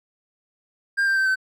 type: tone with pitch steps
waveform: triangle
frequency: 1600 / 1577.1 / 1554.5 / 1532.2 Hz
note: G6 / G6 / G6 / G6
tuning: +35 / +10 / -15 / -40 cents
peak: -16 dBFS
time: 0.97-1.358 s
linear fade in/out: 20 ms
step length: 97 ms
effects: none